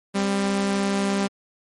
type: tone pair together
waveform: sawtooth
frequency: 198.15 / 261.6 Hz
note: G3 / C4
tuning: +19 / 0 cents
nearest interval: perfect fourth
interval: 481 cents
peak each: -17 / -27 dBFS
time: 0.14-1.28 s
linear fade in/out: 20 ms
effects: MP3 48 kbps